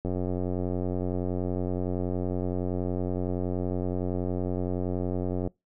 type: click train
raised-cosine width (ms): 2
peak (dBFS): -17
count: 493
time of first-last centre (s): 0.05-5.474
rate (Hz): 90.7
effects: noise-tail reverb RT60 0.2 s tail -24 dB re dry